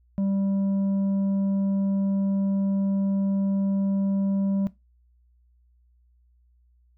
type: tone with tanh clipping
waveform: triangle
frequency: 196 Hz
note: G3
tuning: in tune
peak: -23 dBFS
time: 0.18-4.67 s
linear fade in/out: 0 ms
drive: 10 dB
effects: noise-tail reverb RT60 0.2 s tail -18 dB re dry + added 60 Hz sine -58 dBFS peak until 6.97 s